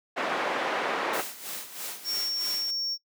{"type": "band-pass noise", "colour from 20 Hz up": "pink", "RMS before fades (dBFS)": -29, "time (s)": [0.16, 1.22], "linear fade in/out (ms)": 20, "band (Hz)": [430, 2100], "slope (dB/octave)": 12}
{"type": "noise with tremolo", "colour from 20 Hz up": "white", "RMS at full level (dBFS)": -35, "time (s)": [1.13, 2.71], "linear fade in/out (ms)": 5, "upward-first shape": "sine", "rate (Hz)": 3.1, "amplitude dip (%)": 70}
{"type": "tone", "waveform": "triangle", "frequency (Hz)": 5500, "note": "F8", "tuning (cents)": -27, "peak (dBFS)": -27, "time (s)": [2.04, 2.98], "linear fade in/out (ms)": 50}
{"effects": ["noise-tail reverb RT60 0.1 s tail -22 dB re dry", "high-pass 200 Hz 12 dB/octave"]}